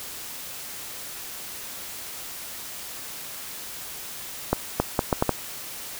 accelerating click train, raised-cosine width 1 ms, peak -5 dBFS, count 6, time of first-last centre 4.53-5.293 s, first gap 270 ms, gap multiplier 0.71, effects white hiss -37 dBFS RMS until 5.99 s

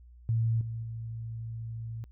sine tone with level steps, 113.8 Hz, A#2, 41 cents flat, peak -24 / -33 / -35 dBFS, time 0.29-2.04 s, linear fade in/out 0 ms, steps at 0.61 / 0.83 s, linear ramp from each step 2 ms, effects added 60 Hz sine -50 dBFS peak until 2.11 s

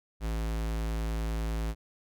square tone, 55 Hz, A1, in tune, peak -30 dBFS, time 0.2-1.75 s, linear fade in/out 50 ms, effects none

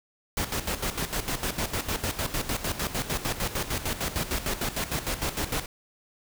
pink noise with tremolo, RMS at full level -28 dBFS, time 0.37-5.66 s, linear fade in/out 2 ms, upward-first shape square, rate 6.6 Hz, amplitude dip 70%, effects none

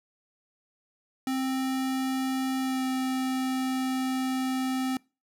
square tone with pitch glide, 262.8 to 260.2 Hz, C4 to C4, +8 to -9 cents, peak -27 dBFS, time 1.27-4.97 s, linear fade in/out 2 ms, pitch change -17 cents, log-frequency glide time 2.6-2.84 s, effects noise-tail reverb RT60 0.3 s tail -24 dB re dry

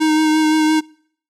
square tone with vibrato, 311.1 Hz, D#4, in tune, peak -13 dBFS, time 0-0.81 s, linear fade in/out 20 ms, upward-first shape sine, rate 5.8 Hz, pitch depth 17 cents each way, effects noise-tail reverb RT60 0.6 s tail -25 dB re dry + low-pass 9000 Hz 12 dB/octave

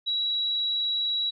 sine tone, 3892 Hz, B7, 26 cents flat, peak -24 dBFS, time 0.06-1.31 s, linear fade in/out 20 ms, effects none

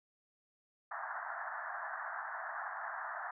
white band-pass noise, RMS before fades -42 dBFS, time 0.91-3.31 s, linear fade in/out 5 ms, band 650 to 1800 Hz, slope 96 dB/octave, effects none

